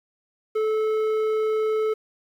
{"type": "tone with low-pass filter", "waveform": "square", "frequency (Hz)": 434.8, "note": "A4", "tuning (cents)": -21, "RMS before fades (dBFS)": -23, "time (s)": [0.55, 1.94], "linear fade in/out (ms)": 10, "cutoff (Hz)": 1500, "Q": 0.52, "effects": ["9-bit"]}